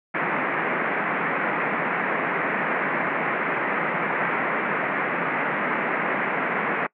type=band-pass noise; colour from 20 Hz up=white; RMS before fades=-25 dBFS; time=0.14-6.87 s; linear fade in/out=10 ms; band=150 to 2200 Hz; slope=48 dB/octave; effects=noise-tail reverb RT60 0.1 s tail -24 dB re dry